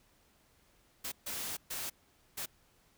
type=noise bursts at uneven times; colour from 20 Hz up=white; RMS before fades=-39 dBFS; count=4; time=1.04-1.12 / 1.26-1.57 / 1.7-1.9 / 2.37-2.46 s; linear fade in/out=10 ms; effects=pink hiss -68 dBFS RMS until 2.97 s